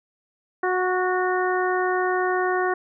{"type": "harmonic tone with a mistuned harmonic", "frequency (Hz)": 366.3, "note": "F#4", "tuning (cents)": -17, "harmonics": [1, 2, 3, 4, 5], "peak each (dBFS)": [-23, -26, -28, -29, -30], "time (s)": [0.63, 2.74], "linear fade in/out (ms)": 5, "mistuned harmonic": 3, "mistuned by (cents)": 19, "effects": []}